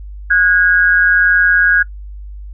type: tone pair together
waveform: sine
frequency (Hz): 1460.2 / 1639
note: F#6 / G#6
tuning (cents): -23 / -23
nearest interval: major second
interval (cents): 200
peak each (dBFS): -12 / -10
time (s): 0.3-1.83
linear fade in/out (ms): 10
effects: noise-tail reverb RT60 0.1 s tail -22 dB re dry + added 50 Hz sine -27 dBFS peak until 2.53 s